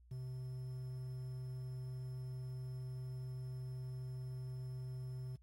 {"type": "tone with quantisation", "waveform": "triangle", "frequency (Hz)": 128.1, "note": "C3", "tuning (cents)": -36, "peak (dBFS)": -40, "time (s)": [0.11, 5.36], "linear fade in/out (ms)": 5, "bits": 11, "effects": ["added 60 Hz sine -61 dBFS peak until 5.42 s", "AAC 48 kbps"]}